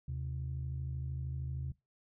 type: tone pair together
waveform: sine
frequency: 77.78 / 130.81 Hz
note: D#2 / C3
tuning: 0 / 0 cents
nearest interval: major sixth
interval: 900 cents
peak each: -38 / -37 dBFS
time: 0.08-1.72 s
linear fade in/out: 5 ms
effects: noise-tail reverb RT60 0.2 s tail -22 dB re dry + tanh soft clip ceiling -30 dBFS